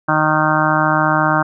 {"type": "harmonic tone", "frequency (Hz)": 154.7, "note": "D#3", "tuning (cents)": -10, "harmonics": [1, 2, 4, 5, 6, 7, 8, 9, 10], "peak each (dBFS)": [-21, -21, -21, -21, -21, -21, -21, -21, -21], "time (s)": [0.08, 1.43], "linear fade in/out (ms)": 10, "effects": []}